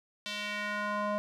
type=tone with band-pass filter sweep; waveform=square; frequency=207.7 Hz; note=G#3; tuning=in tune; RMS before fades=-34 dBFS; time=0.26-1.18 s; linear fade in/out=0 ms; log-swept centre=3600 to 760 Hz; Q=1.8; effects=none